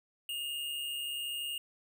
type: tone with amplitude modulation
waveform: square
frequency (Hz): 2838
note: F7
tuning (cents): +27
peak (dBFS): -34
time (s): 0.29-1.58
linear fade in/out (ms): 2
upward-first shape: sine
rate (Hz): 141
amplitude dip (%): 40
effects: none